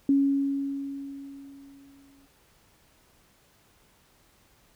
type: tone with exponential decay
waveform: sine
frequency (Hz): 277.2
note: C#4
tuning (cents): 0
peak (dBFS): -17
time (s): 0.09-2.26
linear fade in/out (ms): 2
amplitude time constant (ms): 470
effects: pink hiss -62 dBFS RMS until 4.75 s